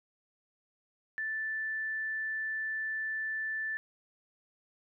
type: tone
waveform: sine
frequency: 1760 Hz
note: A6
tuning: in tune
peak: -32 dBFS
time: 1.18-3.77 s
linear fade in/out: 0 ms
effects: none